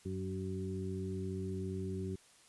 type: harmonic tone with a mistuned harmonic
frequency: 94.6 Hz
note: F#2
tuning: 39 cents sharp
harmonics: 1 / 2 / 3 / 4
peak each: -40 / -41 / -47 / -42 dBFS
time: 0.05-2.16 s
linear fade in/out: 10 ms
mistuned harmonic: 2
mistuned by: -22 cents
effects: white hiss -63 dBFS RMS until 2.48 s + resampled to 24000 Hz